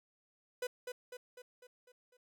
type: tone with echo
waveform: 45% pulse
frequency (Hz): 497.4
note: B4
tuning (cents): +12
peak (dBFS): -35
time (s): 0.62-0.67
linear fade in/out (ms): 5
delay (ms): 250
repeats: 6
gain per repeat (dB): -5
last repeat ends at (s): 2.17
effects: none